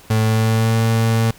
35% pulse tone with pitch glide, 110 to 113.22 Hz, A2 to A2, 0 to +50 cents, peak -12 dBFS, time 0.1-1.31 s, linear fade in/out 5 ms, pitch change +50 cents, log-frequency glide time 0.21-0.81 s, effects pink hiss -45 dBFS RMS until 1.38 s

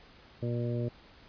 harmonic tone, 119.6 Hz, A#2, 45 cents sharp, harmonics 1 / 2 / 3 / 4 / 5, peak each -31 / -37 / -38 / -41 / -41 dBFS, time 0.42-0.89 s, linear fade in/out 10 ms, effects pink hiss -56 dBFS RMS until 1.28 s + resampled to 11025 Hz

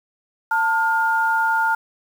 sine tone pair together, 894.7 / 1417 Hz, A5 / F6, +29 / +25 cents, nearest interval minor sixth, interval 796 cents, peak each -19 dBFS, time 0.51-1.75 s, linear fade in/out 5 ms, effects 7-bit

